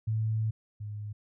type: tone pair in turn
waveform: sine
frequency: 110 / 104.72 Hz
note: A2 / G#2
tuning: 0 / +15 cents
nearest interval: minor second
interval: 85 cents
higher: first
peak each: -26 / -35 dBFS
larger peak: first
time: 0.07-0.51 / 0.8-1.13 s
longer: first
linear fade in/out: 10 ms
effects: none